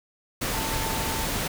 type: tone in noise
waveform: sine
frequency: 893 Hz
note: A5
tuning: 25 cents sharp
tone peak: -34 dBFS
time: 0.53-1.27 s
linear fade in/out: 10 ms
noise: pink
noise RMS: -28 dBFS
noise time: 0.41-1.48 s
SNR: -9 dB
effects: none